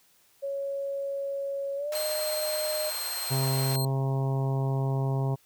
sine tone with pitch glide, 555 to 612.3 Hz, C#5 to D#5, +2 to -28 cents, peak -29 dBFS, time 0.42-2.91 s, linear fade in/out 20 ms, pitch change +170 cents, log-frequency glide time 1.76-1.95 s
pink high-pass noise, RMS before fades -39 dBFS, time 1.92-3.76 s, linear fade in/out 2 ms, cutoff 590 Hz, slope 24 dB/octave
15% pulse tone with tremolo, 4186 Hz, C8, in tune, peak -24 dBFS, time 1.95-3.85 s, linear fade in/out 2 ms, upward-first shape sine, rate 19 Hz, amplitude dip 25%
harmonic tone, 134.7 Hz, C#3, 49 cents flat, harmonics 1 / 2 / 3 / 4 / 5 / 6 / 7 / 8, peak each -25 / -39 / -36 / -42 / -39 / -43 / -41 / -48 dBFS, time 3.3-5.36 s, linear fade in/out 20 ms
effects white hiss -63 dBFS RMS until 5.45 s

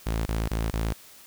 sawtooth tone bursts, 55.3 Hz, A1, 9 cents sharp, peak -21 dBFS, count 4, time 0.06-0.932 s, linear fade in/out 10 ms, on 200 ms, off 24 ms, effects white hiss -50 dBFS RMS until 1.26 s

